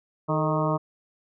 harmonic tone with a mistuned harmonic, 155.56 Hz, D#3, in tune, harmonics 1 / 2 / 3 / 4 / 5 / 6 / 7 / 8, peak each -26 / -30 / -32 / -28 / -37 / -32 / -30 / -34 dBFS, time 0.28-0.78 s, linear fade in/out 20 ms, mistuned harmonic 3, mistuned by -73 cents, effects none

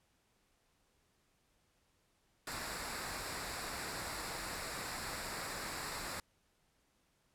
pink noise with comb filter, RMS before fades -42 dBFS, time 2.47-6.2 s, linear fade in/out 2 ms, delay 0.32 ms, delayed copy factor -0.6, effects pink hiss -75 dBFS RMS until 7.34 s + low-pass 12000 Hz 12 dB/octave

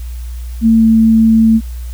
sine tone with pitch glide, 225.4 to 223.5 Hz, A3 to A3, +42 to +27 cents, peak -5 dBFS, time 0.61-1.61 s, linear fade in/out 50 ms, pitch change -15 cents, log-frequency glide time 0.79-0.85 s, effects added 60 Hz sine -21 dBFS peak until 1.93 s + white hiss -42 dBFS RMS until 1.93 s

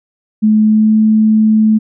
sine tone with pitch glide, 215.1 to 217.2 Hz, A3 to A3, -39 to -22 cents, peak -6 dBFS, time 0.42-1.79 s, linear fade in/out 20 ms, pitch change +17 cents, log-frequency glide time 0.63-0.96 s, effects none

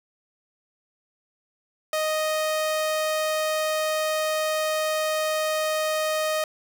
sawtooth tone, 622.3 Hz, D#5, in tune, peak -19 dBFS, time 1.93-6.44 s, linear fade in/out 2 ms, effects none

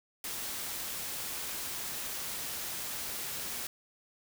white noise, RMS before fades -38 dBFS, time 0.24-3.67 s, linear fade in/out 2 ms, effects none

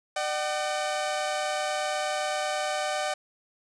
sawtooth tone pair together, 601.6 / 759 Hz, D5 / F#5, +42 / +44 cents, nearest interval major third, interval 402 cents, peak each -26 dBFS, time 0.16-3.14 s, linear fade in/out 5 ms, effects resampled to 22050 Hz + 8-bit

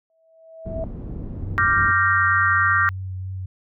sine tone with exponential growth, 650 Hz, E5, 24 cents flat, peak -24 dBFS, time 0.1-0.84 s, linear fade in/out 1 ms, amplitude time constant 160 ms
pink low-pass noise, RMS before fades -31 dBFS, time 0.65-1.92 s, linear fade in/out 10 ms, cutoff 260 Hz, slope 12 dB/octave
sine tone with vibrato, 93.8 Hz, F#2, 24 cents sharp, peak -27 dBFS, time 1.42-3.46 s, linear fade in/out 5 ms, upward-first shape triangle, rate 3.3 Hz, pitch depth 20 cents each way
sine chord, G minor seventh, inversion second, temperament equal with one note detuned, 1174.7 / 1389.7 / 1568 / 1864.7 Hz, D6 / F6 / G6 / Bb6, 0 / -9 / 0 / 0 cents, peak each -21 dBFS, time 1.58-2.89 s, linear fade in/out 0 ms
effects none

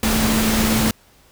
sine tone in noise, 220 Hz, A3, in tune, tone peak -18 dBFS, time 0.03-0.91 s, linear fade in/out 2 ms, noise pink, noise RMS -20 dBFS, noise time 0.03-0.91 s, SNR -1 dB, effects pink hiss -53 dBFS RMS until 1.31 s

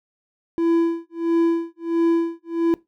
triangle tone with tremolo, 334.3 Hz, E4, 24 cents sharp, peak -12 dBFS, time 0.58-2.74 s, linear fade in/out 0 ms, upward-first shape sine, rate 1.5 Hz, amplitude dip 100%, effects noise-tail reverb RT60 0.2 s tail -21 dB re dry

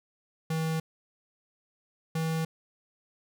square tone pair in turn, 160.5 / 161.35 Hz, E3 / E3, -46 / -37 cents, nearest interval unison, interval 9 cents, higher second, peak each -28 dBFS, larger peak neither, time 0.5-0.8 / 2.15-2.45 s, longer neither, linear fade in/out 5 ms, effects none

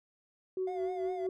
sine tone with tremolo, 373.9 Hz, F#4, 18 cents sharp, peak -29 dBFS, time 0.57-1.29 s, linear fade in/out 2 ms, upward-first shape triangle, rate 4.6 Hz, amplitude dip 65%
triangle tone with vibrato, 698.5 Hz, F5, in tune, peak -36 dBFS, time 0.67-1.27 s, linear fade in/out 5 ms, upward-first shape sine, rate 4.9 Hz, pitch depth 69 cents each way
effects tanh soft clip ceiling -24 dBFS

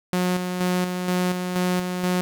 sawtooth tone with tremolo, 180.9 Hz, F#3, 39 cents flat, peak -16 dBFS, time 0.13-2.21 s, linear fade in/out 0 ms, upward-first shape square, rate 2.1 Hz, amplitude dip 45%, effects 9-bit

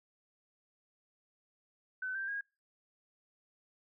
sine tone with pitch steps, 1515 / 1573.9 / 1635 Hz, F#6 / G6 / G#6, +40 / +7 / -28 cents, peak -35 dBFS, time 2.02-2.41 s, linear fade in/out 5 ms, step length 130 ms, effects noise-tail reverb RT60 0.3 s tail -26 dB re dry

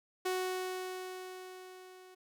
sawtooth tone with level ramp, 370 Hz, F#4, in tune, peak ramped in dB -27 to -50 dBFS, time 0.25-2.15 s, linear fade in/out 10 ms, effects none

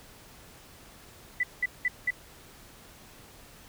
sine tone bursts, 1988 Hz, B6, 11 cents sharp, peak -23 dBFS, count 4, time 1.4-2.106 s, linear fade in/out 5 ms, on 34 ms, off 190 ms, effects pink hiss -52 dBFS RMS until 3.68 s

